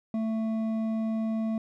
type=tone with hard clipping; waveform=sine; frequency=221.8 Hz; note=A3; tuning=14 cents sharp; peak=-28 dBFS; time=0.14-1.58 s; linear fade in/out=2 ms; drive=7 dB; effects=none